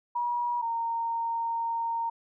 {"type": "tone pair in turn", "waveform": "sine", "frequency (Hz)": [961, 922.8], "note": ["B5", "A#5"], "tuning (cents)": [-48, -18], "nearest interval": "minor second", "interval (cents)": 70, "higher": "first", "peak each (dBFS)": [-26, -27], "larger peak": "first", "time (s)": [[0.15, 0.62], [0.62, 2.1]], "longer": "second", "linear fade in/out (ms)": 10, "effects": []}